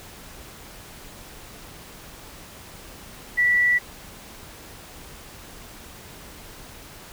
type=tone; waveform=sine; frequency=1956 Hz; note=B6; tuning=17 cents flat; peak=-16 dBFS; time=3.37-3.79 s; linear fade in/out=20 ms; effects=pink hiss -43 dBFS RMS until 7.12 s